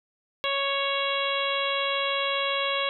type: harmonic tone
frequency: 554.4 Hz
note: C#5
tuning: in tune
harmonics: 1 / 2 / 3 / 4 / 5 / 6 / 7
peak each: -30 / -30 / -36 / -33 / -32 / -31 / -36 dBFS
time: 0.44-2.89 s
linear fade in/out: 0 ms
effects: none